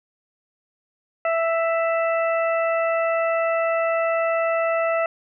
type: harmonic tone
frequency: 661 Hz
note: E5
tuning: 5 cents sharp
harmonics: 1 / 2 / 3 / 4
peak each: -20 / -26 / -30 / -32 dBFS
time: 1.25-5.06 s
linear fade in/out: 2 ms
effects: none